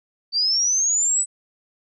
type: linear sweep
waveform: sine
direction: up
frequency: 4572 to 8040 Hz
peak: -17 dBFS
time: 0.32-1.26 s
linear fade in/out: 50 ms
effects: none